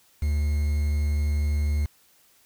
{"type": "tone with quantisation", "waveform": "triangle", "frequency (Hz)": 74, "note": "D2", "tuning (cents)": 14, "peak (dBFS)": -19, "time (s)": [0.22, 1.86], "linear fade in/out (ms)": 5, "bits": 7, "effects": ["white hiss -60 dBFS RMS until 2.45 s"]}